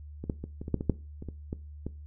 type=clicks; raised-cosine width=3 ms; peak=-23 / -16 / -23 / -25 / -24 / -12 / -19 / -10 / -27 / -25 / -21 / -21 dBFS; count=12; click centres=0.24 / 0.298 / 0.44 / 0.615 / 0.681 / 0.743 / 0.809 / 0.897 / 1.224 / 1.287 / 1.529 / 1.866 s; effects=noise-tail reverb RT60 0.3 s tail -19 dB re dry + added 74 Hz sine -42 dBFS peak until 2.06 s